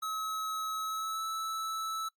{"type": "tone with pitch glide", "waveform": "square", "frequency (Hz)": [1286, 1310.7], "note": ["E6", "E6"], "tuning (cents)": [-43, -10], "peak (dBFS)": -34, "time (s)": [0.02, 2.09], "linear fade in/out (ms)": 10, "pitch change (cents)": 33, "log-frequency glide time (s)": [0.82, 1.25], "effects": ["noise-tail reverb RT60 0.1 s tail -21 dB re dry", "Opus 48 kbps"]}